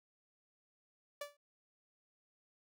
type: tone with exponential decay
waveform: sawtooth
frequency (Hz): 580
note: D5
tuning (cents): -22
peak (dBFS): -34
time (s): 1.21-1.37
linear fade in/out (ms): 5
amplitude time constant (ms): 34
effects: none